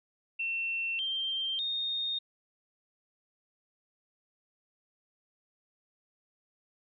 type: tone with pitch steps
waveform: sine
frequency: 2700 / 3156 / 3688 Hz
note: E7 / G7 / A#7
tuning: +41 / +11 / -19 cents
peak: -30 dBFS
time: 0.39-2.19 s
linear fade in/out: 10 ms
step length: 600 ms
effects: none